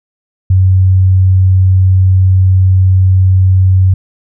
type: tone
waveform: sine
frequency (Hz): 93.7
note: F#2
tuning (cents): +22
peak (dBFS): -4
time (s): 0.5-3.94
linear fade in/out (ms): 5
effects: none